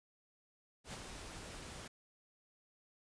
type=noise with ADSR envelope; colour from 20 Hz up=pink; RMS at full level=-45 dBFS; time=0.84-1.88 s; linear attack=90 ms; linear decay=44 ms; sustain=-4 dB; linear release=8 ms; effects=resampled to 22050 Hz